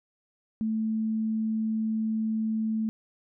sine tone, 220 Hz, A3, in tune, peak -25 dBFS, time 0.61-2.89 s, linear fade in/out 0 ms, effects none

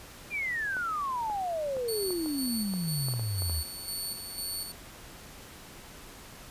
sine exponential sweep, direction down, 2453 to 72.5 Hz, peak -29 dBFS, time 0.3-3.64 s, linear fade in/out 50 ms
clicks, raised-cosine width 1 ms, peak -27 dBFS, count 11, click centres 0.768 / 1.299 / 1.768 / 2.106 / 2.26 / 2.738 / 3.085 / 3.138 / 3.195 / 3.421 / 3.497 s
15% pulse tone with tremolo, 4454 Hz, C#8, 7 cents sharp, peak -26 dBFS, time 1.88-4.72 s, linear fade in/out 5 ms, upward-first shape square, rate 2 Hz, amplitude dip 50%
effects pink hiss -48 dBFS RMS until 6.5 s + resampled to 32000 Hz

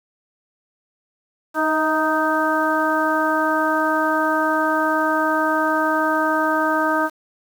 harmonic tone with a mistuned harmonic, 311.1 Hz, D#4, in tune, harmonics 1 / 2 / 3 / 4 / 5, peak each -23 / -23 / -23 / -23 / -23 dBFS, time 1.54-7.1 s, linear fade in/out 50 ms, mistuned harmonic 2, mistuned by +29 cents, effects 7-bit

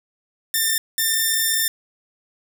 5% pulse tone bursts at uneven times, 1795 Hz, A6, 34 cents sharp, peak -7 dBFS, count 2, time 0.54-0.78 / 0.98-1.68 s, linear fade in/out 2 ms, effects none

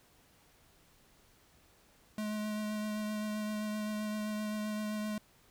square tone with vibrato, 212.4 Hz, G#3, 39 cents sharp, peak -35 dBFS, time 2.18-5.18 s, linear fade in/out 2 ms, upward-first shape triangle, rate 7.7 Hz, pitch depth 17 cents each way, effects pink hiss -65 dBFS RMS until 5.5 s

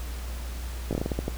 slowing click train, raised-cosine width 2 ms, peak -14 dBFS, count 9, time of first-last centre 0.91-1.281 s, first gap 18 ms, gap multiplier 1.26, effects added 60 Hz sine -32 dBFS peak until 1.37 s + pink hiss -43 dBFS RMS until 1.37 s

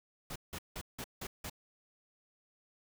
pink noise bursts, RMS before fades -42 dBFS, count 6, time 0.3-1.498 s, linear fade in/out 5 ms, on 58 ms, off 170 ms, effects none

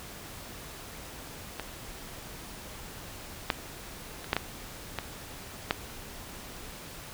clicks, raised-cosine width 0.3 ms, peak -18 / -8 / -25 / -8 / -10 / -14 / -8 / -29 dBFS, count 8, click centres 1.597 / 3.502 / 4.244 / 4.331 / 4.366 / 4.987 / 5.709 / 6.023 s, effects pink hiss -44 dBFS RMS until 7.13 s

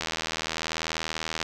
click train, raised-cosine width 0.2 ms, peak -11 dBFS, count 115, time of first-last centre 0.01-1.428 s, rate 80.4 Hz, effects none

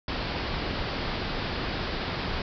pink low-pass noise, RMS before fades -31 dBFS, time 0.08-2.42 s, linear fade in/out 2 ms, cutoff 5100 Hz, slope 96 dB/octave, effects none

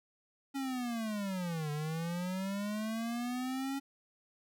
square linear two-way sweep, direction down then up, 277.2 to 146.83 to 277.2 Hz, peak -35 dBFS, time 0.54-3.8 s, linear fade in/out 20 ms, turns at 1.71 s, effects none

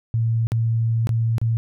sine tone with dropouts, 114.1 Hz, A#2, 37 cents flat, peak -17 dBFS, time 0.14-1.57 s, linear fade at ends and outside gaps 0 ms, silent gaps 0.47-0.519 / 1.071-1.092 / 1.382-1.415 s, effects none

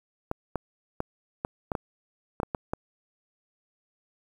clicks, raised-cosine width 1 ms, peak -14 dBFS, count 10, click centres 0.314 / 0.557 / 1.004 / 1.449 / 1.718 / 1.752 / 2.401 / 2.432 / 2.548 / 2.735 s, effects 8-bit

